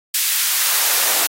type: noise with high-pass filter sweep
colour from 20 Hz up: white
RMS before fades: -17 dBFS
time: 0.14-1.27 s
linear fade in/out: 5 ms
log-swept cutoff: 2500 to 370 Hz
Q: 0.79
effects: AAC 48 kbps